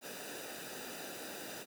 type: noise with comb filter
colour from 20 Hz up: pink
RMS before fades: -45 dBFS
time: 0.01-1.66 s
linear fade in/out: 50 ms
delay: 0.92 ms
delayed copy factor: -0.65
effects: high-pass 200 Hz 12 dB/octave